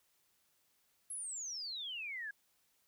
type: exponential sweep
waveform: sine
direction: down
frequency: 11175 to 1619 Hz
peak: -40 dBFS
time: 1.1-2.31 s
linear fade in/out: 5 ms
effects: white hiss -75 dBFS RMS until 2.87 s